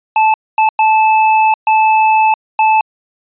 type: tone bursts at uneven times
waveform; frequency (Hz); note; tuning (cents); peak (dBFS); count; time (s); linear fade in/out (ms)
square; 873; A5; -14; -8; 5; 0.16-0.34 / 0.58-0.69 / 0.79-1.54 / 1.67-2.34 / 2.59-2.81; 2
effects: resampled to 8000 Hz